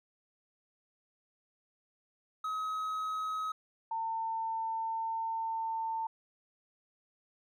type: tone pair in turn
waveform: triangle / sine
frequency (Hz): 1273 / 900.1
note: D#6 / A5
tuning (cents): +39 / +39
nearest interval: tritone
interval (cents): 600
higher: first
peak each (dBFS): -31 / -32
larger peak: first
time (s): 2.44-3.52 / 3.91-6.07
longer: second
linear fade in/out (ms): 5
effects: none